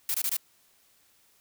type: noise bursts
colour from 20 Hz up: blue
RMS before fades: -28 dBFS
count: 4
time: 0.09-0.368 s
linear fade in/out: 2 ms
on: 53 ms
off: 22 ms
effects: white hiss -64 dBFS RMS until 1.4 s